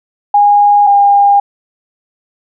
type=tone pair in turn; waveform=sine; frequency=820 / 806.8 Hz; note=G#5 / G5; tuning=-22 / +50 cents; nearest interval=unison; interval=28 cents; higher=first; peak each=-4 dBFS; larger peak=neither; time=0.34-0.87 / 0.87-1.4 s; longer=neither; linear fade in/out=5 ms; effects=none